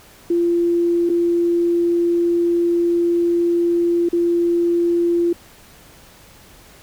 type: tone with dropouts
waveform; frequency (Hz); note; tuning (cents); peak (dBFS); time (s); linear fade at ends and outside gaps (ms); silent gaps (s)
sine; 343.6; F4; -28; -14; 0.3-5.33; 5; 1.093-1.098 / 4.089-4.129
effects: pink hiss -46 dBFS RMS until 6.82 s